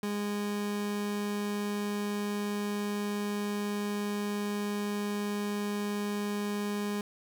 30% pulse tone, 205.8 Hz, G#3, 16 cents flat, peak -28 dBFS, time 0.03-7.01 s, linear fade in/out 2 ms, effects none

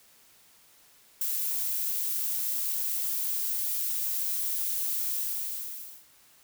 violet noise with ADSR envelope, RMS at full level -28 dBFS, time 1.21-6.06 s, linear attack 4 ms, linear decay 33 ms, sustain -2 dB, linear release 900 ms, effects white hiss -59 dBFS RMS until 6.43 s

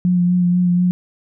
sine tone with vibrato, 178 Hz, F3, 33 cents sharp, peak -12 dBFS, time 0.05-0.91 s, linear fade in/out 0 ms, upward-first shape sine, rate 4.1 Hz, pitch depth 21 cents each way, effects none

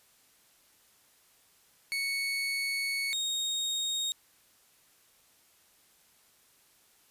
30% pulse tone pair in turn, 2217 / 3729 Hz, C#7 / A#7, 0 / 0 cents, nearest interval major sixth, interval 900 cents, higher second, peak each -27 dBFS, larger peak neither, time 1.92-3.13 / 3.13-4.12 s, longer first, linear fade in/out 0 ms, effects white hiss -64 dBFS RMS until 7.1 s + resampled to 32000 Hz

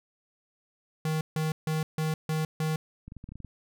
square tone bursts, 156.8 Hz, D#3, 14 cents sharp, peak -27 dBFS, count 6, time 1.05-2.76 s, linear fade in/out 2 ms, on 160 ms, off 150 ms
clicks, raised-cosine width 5 ms, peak -30 dBFS, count 9, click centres 3.08 / 3.121 / 3.167 / 3.241 / 3.29 / 3.32 / 3.356 / 3.403 / 3.447 s
effects none

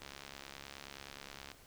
click train, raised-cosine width 0.2 ms, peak -29 dBFS, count 105, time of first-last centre 0.02-1.516 s, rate 69.5 Hz, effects pink hiss -60 dBFS RMS until 1.66 s

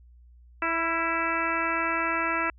harmonic tone with a mistuned harmonic, 329.6 Hz, E4, in tune, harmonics 1 / 2 / 3 / 4 / 5 / 6 / 7 / 8, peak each -34 / -35 / -32 / -29 / -33 / -33 / -35 / -34 dBFS, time 0.62-2.5 s, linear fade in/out 2 ms, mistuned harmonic 4, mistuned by +32 cents, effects added 60 Hz sine -50 dBFS peak until 2.58 s

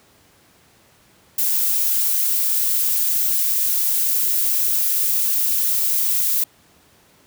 violet noise, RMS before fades -19 dBFS, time 1.38-6.44 s, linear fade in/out 5 ms, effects pink hiss -54 dBFS RMS until 7.26 s + high-pass 80 Hz 12 dB/octave

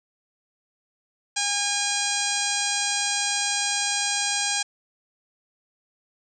harmonic tone with a mistuned harmonic, 813 Hz, G#5, 37 cents flat, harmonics 1 / 2 / 3 / 4 / 5 / 6 / 7 / 8 / 9 / 10, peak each -32 / -32 / -32 / -32 / -32 / -32 / -32 / -32 / -32 / -32 dBFS, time 1.36-4.63 s, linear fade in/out 10 ms, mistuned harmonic 10, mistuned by +34 cents, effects none

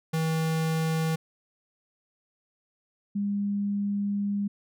square / sine tone pair in turn, 160.6 / 202.3 Hz, E3 / G#3, -45 / -45 cents, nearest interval major third, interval 400 cents, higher second, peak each -25 dBFS, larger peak neither, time 0.13-1.16 / 3.15-4.48 s, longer second, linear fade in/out 10 ms, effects none

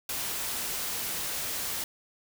white noise, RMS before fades -33 dBFS, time 0.09-1.84 s, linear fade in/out 2 ms, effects none

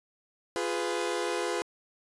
sawtooth chord, F diminished, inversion none, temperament equal with one note detuned, 349.2 / 415.3 / 499 Hz, F4 / Ab4 / Cb5, 0 / 0 / +18 cents, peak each -29 / -30 / -29 dBFS, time 0.56-1.62 s, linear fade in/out 0 ms, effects resampled to 24000 Hz

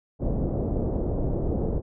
pink low-pass noise, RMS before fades -26 dBFS, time 0.19-1.82 s, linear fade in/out 50 ms, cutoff 580 Hz, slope 24 dB/octave, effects none

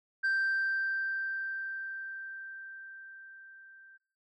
sine tone with level ramp, 1568 Hz, G6, in tune, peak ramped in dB -23 to -53 dBFS, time 0.23-3.98 s, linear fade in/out 20 ms, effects noise-tail reverb RT60 0.5 s tail -20 dB re dry + tanh soft clip ceiling -25 dBFS

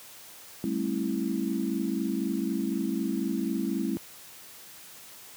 sine chord, A dominant seventh, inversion third, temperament equal with one note detuned, 196 / 220 / 270.1 / 329.6 Hz, G3 / A3 / C#4 / E4, 0 / 0 / -45 / 0 cents, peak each -32 dBFS, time 0.64-3.97 s, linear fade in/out 0 ms, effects white hiss -48 dBFS RMS until 5.36 s + high-pass 80 Hz 12 dB/octave

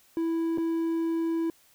triangle tone with dropouts, 329.6 Hz, E4, in tune, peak -23 dBFS, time 0.17-1.5 s, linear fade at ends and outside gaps 1 ms, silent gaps 0.575-0.582 s, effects white hiss -61 dBFS RMS until 1.74 s

